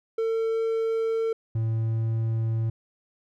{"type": "tone pair in turn", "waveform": "triangle", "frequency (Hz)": [450.3, 112.58], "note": ["A4", "A2"], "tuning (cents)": [40, 40], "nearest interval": "2 octaves", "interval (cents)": 2400, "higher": "first", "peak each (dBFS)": -21, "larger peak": "neither", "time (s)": [[0.18, 1.33], [1.55, 2.7]], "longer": "neither", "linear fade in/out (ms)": 5, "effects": []}